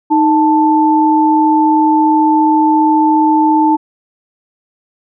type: tone pair together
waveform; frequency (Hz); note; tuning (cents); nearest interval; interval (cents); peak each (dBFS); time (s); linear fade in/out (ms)
sine; 311.1 / 881.4; D#4 / A5; 0 / +3; octave + tritone; 1803; -10; 0.1-3.77; 20
effects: none